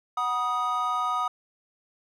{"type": "chord", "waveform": "triangle", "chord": "B major", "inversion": "second", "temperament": "equal with one note detuned", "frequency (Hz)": [740, 966.9, 1244.5], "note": ["F#5", "B5", "D#6"], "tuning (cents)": [0, -37, 0], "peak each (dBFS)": [-30, -30, -24], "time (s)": [0.17, 1.28], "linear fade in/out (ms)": 5, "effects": []}